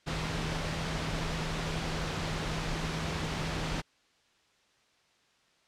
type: tone in noise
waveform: sine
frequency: 160 Hz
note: D#3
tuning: 49 cents sharp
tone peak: -37 dBFS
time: 0.06-3.82 s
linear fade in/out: 20 ms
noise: pink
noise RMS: -34 dBFS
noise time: 0.06-3.82 s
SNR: -6 dB
effects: white hiss -67 dBFS RMS until 5.67 s + low-pass 5000 Hz 12 dB/octave